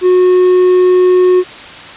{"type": "tone", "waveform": "triangle", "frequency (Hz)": 364.8, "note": "F#4", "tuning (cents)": -24, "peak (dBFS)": -3, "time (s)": [0.01, 1.44], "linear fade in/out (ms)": 50, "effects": ["white hiss -30 dBFS RMS until 1.96 s", "resampled to 8000 Hz"]}